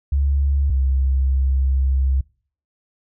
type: tone pair in turn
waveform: sine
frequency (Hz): 69.9 / 66.53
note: C#2 / C2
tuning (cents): +15 / +29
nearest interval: minor second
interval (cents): 86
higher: first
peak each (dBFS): -15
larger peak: neither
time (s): 0.12-0.7 / 0.7-2.21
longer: second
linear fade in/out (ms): 5
effects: noise-tail reverb RT60 0.5 s tail -25 dB re dry